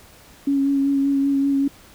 sine tone with vibrato, 277.1 Hz, C#4, 1 cent flat, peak -16 dBFS, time 0.47-1.68 s, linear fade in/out 5 ms, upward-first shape sine, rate 5.2 Hz, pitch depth 19 cents each way, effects pink hiss -48 dBFS RMS until 1.94 s

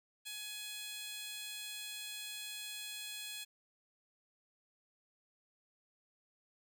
15% pulse tone with high-pass filter, 839 Hz, G#5, 17 cents sharp, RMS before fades -45 dBFS, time 0.25-3.45 s, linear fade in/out 20 ms, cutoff 3800 Hz, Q 1.1, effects none

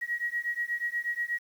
sine beating tone pair, 1900 / 1908.3 Hz, A#6 / A#6, +33 / +40 cents, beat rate 8.3 Hz, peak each -32 / -32 dBFS, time 0.01-1.39 s, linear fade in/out 20 ms, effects 9-bit

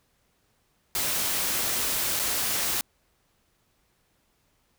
white noise with dropouts, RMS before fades -27 dBFS, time 0.95-2.81 s, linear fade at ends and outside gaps 1 ms, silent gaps 2.192-2.196 s, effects pink hiss -69 dBFS RMS until 4.78 s

